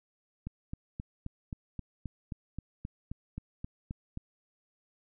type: click train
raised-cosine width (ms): 5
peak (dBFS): -25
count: 15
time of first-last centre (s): 0.47-4.174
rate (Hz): 3.78
effects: none